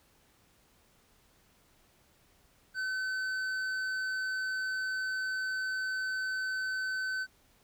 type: tone with hard clipping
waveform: sine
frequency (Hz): 1523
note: F#6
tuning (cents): +50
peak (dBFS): -33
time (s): 2.74-7.27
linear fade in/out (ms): 50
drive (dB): 7
effects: pink hiss -66 dBFS RMS until 7.63 s